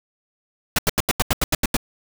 pink noise bursts, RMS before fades -18 dBFS, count 10, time 0.76-1.767 s, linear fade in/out 2 ms, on 26 ms, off 83 ms, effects none

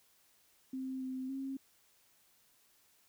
sine tone with pitch steps, 262 / 259.5 / 269.2 Hz, C4 / C4 / C4, +2 / -14 / +49 cents, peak -37 dBFS, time 0.73-1.57 s, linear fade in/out 5 ms, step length 280 ms, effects white hiss -69 dBFS RMS until 3.08 s

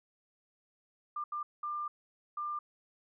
sine tone bursts at uneven times, 1195 Hz, D6, 30 cents sharp, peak -34 dBFS, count 4, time 1.16-1.24 / 1.32-1.43 / 1.63-1.88 / 2.37-2.59 s, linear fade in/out 5 ms, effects none

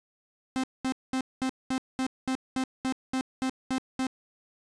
45% pulse tone bursts, 260.9 Hz, C4, 5 cents flat, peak -26 dBFS, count 13, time 0.56-4.068 s, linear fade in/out 0 ms, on 76 ms, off 210 ms, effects resampled to 22050 Hz + 10-bit

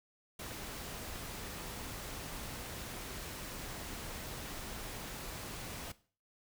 pink noise, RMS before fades -44 dBFS, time 0.39-5.92 s, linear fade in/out 5 ms, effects noise-tail reverb RT60 0.4 s tail -17 dB re dry

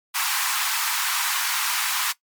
pink high-pass noise, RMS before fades -24 dBFS, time 0.14-2.13 s, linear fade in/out 20 ms, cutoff 890 Hz, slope 48 dB/octave, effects noise-tail reverb RT60 0.1 s tail -18 dB re dry + MP3 96 kbps

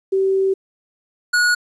sine / square tone pair in turn, 385.1 / 1453.9 Hz, G4 / F#6, -31 / -31 cents, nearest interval octave + major seventh, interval 2300 cents, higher second, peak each -14 dBFS, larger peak neither, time 0.12-0.54 / 1.33-1.55 s, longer first, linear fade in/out 10 ms, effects resampled to 22050 Hz + 9-bit

